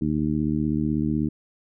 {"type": "harmonic tone", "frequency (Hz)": 76.1, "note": "D#2", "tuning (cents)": -38, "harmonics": [1, 2, 3, 4, 5], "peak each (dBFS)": [-32, -27, -25, -26, -37], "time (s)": [0.01, 1.29], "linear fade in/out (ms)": 10, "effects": []}